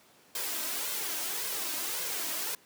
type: noise with flanger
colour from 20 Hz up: white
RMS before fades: -34 dBFS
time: 0.35-2.55 s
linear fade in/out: 2 ms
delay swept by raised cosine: 1.9 to 3.2 ms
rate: 1.8 Hz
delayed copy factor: +0.6
effects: pink hiss -60 dBFS RMS until 2.65 s + high-pass 200 Hz 12 dB/octave